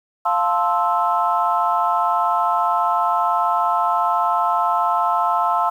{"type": "chord", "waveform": "sine", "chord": "F major seventh", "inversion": "none", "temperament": "equal with one note detuned", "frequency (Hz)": [698.5, 880, 1046.5, 1312.4], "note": ["F5", "A5", "C6", "E6"], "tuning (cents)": [0, 0, 0, -8], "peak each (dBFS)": -21, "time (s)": [0.25, 5.7], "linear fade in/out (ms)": 10, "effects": ["tanh soft clip ceiling -5 dBFS", "8-bit"]}